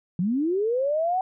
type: linear sweep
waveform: sine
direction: up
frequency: 164.81 to 763 Hz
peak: -21 dBFS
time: 0.19-1.21 s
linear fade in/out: 2 ms
effects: none